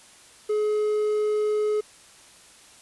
triangle tone with quantisation, 423.7 Hz, G#4, 35 cents sharp, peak -19 dBFS, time 0.49-1.81 s, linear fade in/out 10 ms, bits 8, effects white hiss -51 dBFS RMS until 2.81 s + resampled to 24000 Hz

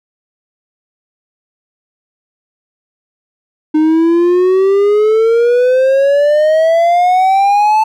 triangle exponential sweep, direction up, 305.7 to 880 Hz, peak -5 dBFS, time 3.74-7.84 s, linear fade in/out 10 ms, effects none

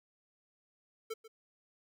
square tone with echo, 445.2 Hz, A4, 20 cents sharp, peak -37 dBFS, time 1.1-1.14 s, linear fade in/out 10 ms, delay 140 ms, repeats 1, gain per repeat -14 dB, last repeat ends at 1.28 s, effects none

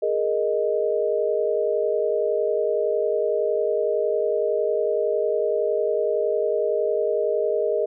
sine chord, Ab suspended second, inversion none, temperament equal, 415.3 / 466.2 / 622.3 Hz, Ab4 / Bb4 / Eb5, 0 / 0 / 0 cents, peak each -24 dBFS, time 0.02-7.86 s, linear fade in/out 10 ms, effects none

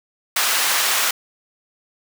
pink high-pass noise, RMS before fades -19 dBFS, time 0.36-1.11 s, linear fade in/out 5 ms, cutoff 1100 Hz, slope 12 dB/octave, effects none

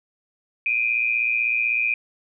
sine tone pair together, 2384 / 2500 Hz, D7 / D#7, +25 / +8 cents, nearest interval minor second, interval 83 cents, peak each -22 / -22 dBFS, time 0.66-1.94 s, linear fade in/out 2 ms, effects none

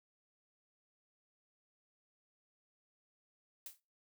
blue noise with exponential decay, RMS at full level -43 dBFS, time 3.66-3.8 s, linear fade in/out 2 ms, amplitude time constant 30 ms, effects noise-tail reverb RT60 0.3 s tail -23 dB re dry

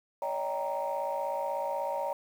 sine chord, Eb dominant seventh, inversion third, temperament equal with one note detuned, 566 / 622.3 / 784 / 932.3 Hz, Db5 / Eb5 / G5 / Bb5, +36 / 0 / 0 / 0 cents, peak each -33 / -37 / -37 / -33 dBFS, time 0.22-2.13 s, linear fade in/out 2 ms, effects tanh soft clip ceiling -23 dBFS + 9-bit

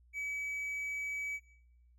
triangle tone, 2283 Hz, D7, 50 cents flat, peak -34 dBFS, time 0.13-1.4 s, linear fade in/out 50 ms, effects noise-tail reverb RT60 0.7 s tail -17 dB re dry + added 60 Hz sine -61 dBFS peak until 1.98 s

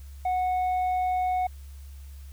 triangle tone with tanh clipping, 735 Hz, F#5, 12 cents flat, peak -24 dBFS, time 0.25-1.47 s, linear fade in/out 5 ms, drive 8 dB, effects added 69 Hz sine -40 dBFS peak until 2.32 s + white hiss -58 dBFS RMS until 2.32 s

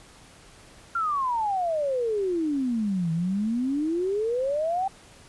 sine exponential two-way sweep, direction down then up, 1400 to 160 to 789 Hz, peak -23 dBFS, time 0.95-4.88 s, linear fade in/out 5 ms, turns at 3.12 s, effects pink hiss -51 dBFS RMS until 5.28 s + resampled to 24000 Hz

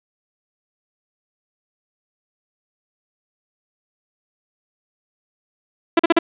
sawtooth tone bursts, 335 Hz, E4, 28 cents sharp, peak -6 dBFS, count 4, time 5.97-6.189 s, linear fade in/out 5 ms, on 24 ms, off 41 ms, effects resampled to 8000 Hz + 7-bit

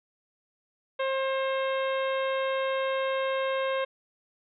harmonic tone, 533 Hz, C5, 32 cents sharp, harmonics 1 / 2 / 3 / 4 / 5 / 6 / 7, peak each -27 / -33 / -37 / -39 / -41 / -43 / -44 dBFS, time 0.99-3.85 s, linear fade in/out 10 ms, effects none

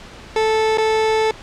30% pulse tone with dropouts, 438.7 Hz, A4, 5 cents flat, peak -12 dBFS, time 0.36-1.31 s, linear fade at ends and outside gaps 2 ms, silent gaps 0.774-0.782 s, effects pink hiss -38 dBFS RMS until 1.42 s + low-pass 5000 Hz 12 dB/octave

